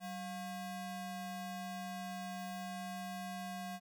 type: ring-modulated tone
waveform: square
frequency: 449.8 Hz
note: A4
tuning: 38 cents sharp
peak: -39 dBFS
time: 0-3.8 s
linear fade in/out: 50 ms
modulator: 260 Hz
effects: none